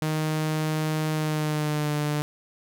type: tone with pitch glide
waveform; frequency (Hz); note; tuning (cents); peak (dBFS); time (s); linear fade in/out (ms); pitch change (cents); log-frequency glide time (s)
sawtooth; 155.56 to 148.88; D#3 to D3; 0 to +24; -20; 0.02-2.22; 0; -76; 1.12-1.93
effects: none